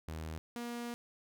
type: tone pair in turn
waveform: sawtooth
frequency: 79.5 / 238.2 Hz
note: D#2 / A#3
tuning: +38 / +38 cents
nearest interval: octave + perfect fifth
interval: 1900 cents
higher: second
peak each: -36 / -35 dBFS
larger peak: second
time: 0.08-0.38 / 0.56-0.94 s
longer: second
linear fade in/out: 0 ms
effects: none